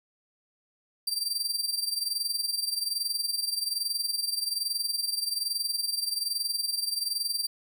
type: tone with amplitude modulation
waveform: sawtooth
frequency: 4699 Hz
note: D8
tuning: in tune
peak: -22 dBFS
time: 1.07-7.47 s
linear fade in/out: 5 ms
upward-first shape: sine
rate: 21.2 Hz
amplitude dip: 75%
effects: none